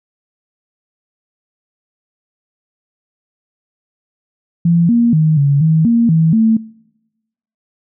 sine tone with pitch steps, 169.6 / 235.5 / 156.5 / 141.4 / 159.3 / 233 / 161.5 / 222.9 Hz, E3 / A#3 / D#3 / C#3 / D#3 / A#3 / E3 / A3, +50 / +18 / +10 / +35 / +41 / -1 / -35 / +23 cents, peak -8 dBFS, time 4.65-6.57 s, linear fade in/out 5 ms, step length 240 ms, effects noise-tail reverb RT60 1.0 s tail -24 dB re dry

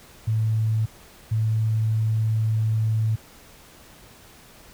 sine tone bursts at uneven times, 110.2 Hz, A2, 3 cents sharp, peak -19 dBFS, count 2, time 0.27-0.86 / 1.31-3.16 s, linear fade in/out 10 ms, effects pink hiss -49 dBFS RMS until 4.73 s

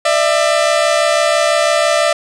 sawtooth tone pair together, 598 / 664 Hz, D5 / E5, +31 / +12 cents, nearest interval major second, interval 181 cents, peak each -10 dBFS, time 0.05-2.13 s, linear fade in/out 5 ms, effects resampled to 22050 Hz + 7-bit

